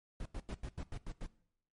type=noise bursts; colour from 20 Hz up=brown; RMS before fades=-41 dBFS; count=8; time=0.2-1.264 s; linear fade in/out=2 ms; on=56 ms; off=88 ms; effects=noise-tail reverb RT60 0.7 s tail -19 dB re dry + MP3 48 kbps